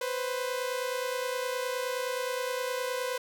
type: tone pair together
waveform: sawtooth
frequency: 497.4 / 527 Hz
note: B4 / C5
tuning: +12 / +12 cents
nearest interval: minor second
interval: 100 cents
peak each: -28 / -31 dBFS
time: 0.01-3.18 s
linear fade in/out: 5 ms
effects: none